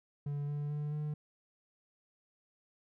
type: tone with pitch steps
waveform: triangle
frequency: 144.1 / 146.11 / 148.15 / 150.22 Hz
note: D3 / D3 / D3 / D3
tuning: -33 / -9 / +15 / +39 cents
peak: -32 dBFS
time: 0.26-1.14 s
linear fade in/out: 5 ms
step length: 220 ms
effects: none